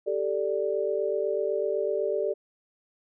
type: chord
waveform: sine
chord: G suspended second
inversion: none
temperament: equal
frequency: 392 / 440 / 587.3 Hz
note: G4 / A4 / D5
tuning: 0 / 0 / 0 cents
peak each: -29 dBFS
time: 0.06-2.34 s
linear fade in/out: 20 ms
effects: none